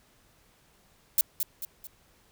violet noise with echo, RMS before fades -21 dBFS, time 1.18-1.21 s, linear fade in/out 2 ms, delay 220 ms, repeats 3, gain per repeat -7 dB, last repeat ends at 1.87 s, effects pink hiss -63 dBFS RMS until 2.31 s

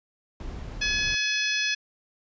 brown noise, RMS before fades -36 dBFS, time 0.4-1.15 s, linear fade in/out 2 ms
harmonic tone, 849 Hz, G#5, 38 cents sharp, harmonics 2 / 3 / 4 / 5 / 6 / 7, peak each -29 / -28 / -31 / -35 / -32 / -35 dBFS, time 0.81-1.75 s, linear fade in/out 10 ms
effects resampled to 16000 Hz

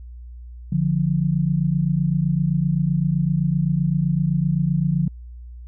sine tone pair together, 146.83 / 174.61 Hz, D3 / F3, 0 / 0 cents, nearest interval minor third, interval 300 cents, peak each -20 dBFS, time 0.72-5.08 s, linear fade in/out 5 ms, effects added 60 Hz sine -35 dBFS peak until 5.67 s

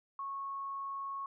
sine tone, 1100 Hz, C#6, 14 cents flat, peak -37 dBFS, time 0.19-1.26 s, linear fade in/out 2 ms, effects none

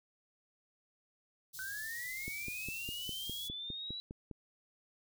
white band-stop noise, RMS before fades -47 dBFS, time 1.53-3.49 s, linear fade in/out 20 ms, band 150 to 3600 Hz, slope 48 dB/octave
sine linear sweep, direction up, 1502 to 3951 Hz, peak -40 dBFS, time 1.59-4 s, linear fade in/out 0 ms
click train, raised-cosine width 3 ms, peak -31 dBFS, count 11, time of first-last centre 2.28-4.313 s, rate 4.92 Hz
effects none

